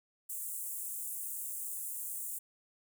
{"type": "high-pass noise", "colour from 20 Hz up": "pink", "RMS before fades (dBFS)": -40, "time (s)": [0.29, 2.39], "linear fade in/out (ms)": 10, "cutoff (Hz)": 7800, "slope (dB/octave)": 48, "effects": []}